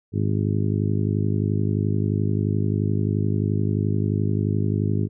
harmonic tone, 51.5 Hz, G#1, 14 cents flat, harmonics 2 / 3 / 4 / 5 / 6 / 7 / 8, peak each -22 / -26 / -28 / -30 / -32 / -33 / -34 dBFS, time 0.12-5.09 s, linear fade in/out 50 ms, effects none

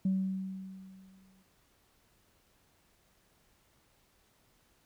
sine tone with exponential decay, 190 Hz, F#3, 46 cents sharp, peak -24 dBFS, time 0.05-1.43 s, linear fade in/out 5 ms, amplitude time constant 300 ms, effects tanh soft clip ceiling -22 dBFS + pink hiss -69 dBFS RMS until 4.85 s

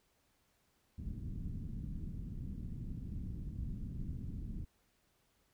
pink low-pass noise, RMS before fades -42 dBFS, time 0.98-4.65 s, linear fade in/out 10 ms, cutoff 230 Hz, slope 24 dB/octave, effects pink hiss -75 dBFS RMS until 5.53 s

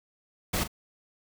pink noise with echo, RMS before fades -28 dBFS, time 0.53-0.64 s, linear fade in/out 10 ms, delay 38 ms, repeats 1, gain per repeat -11 dB, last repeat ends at 0.678 s, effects none

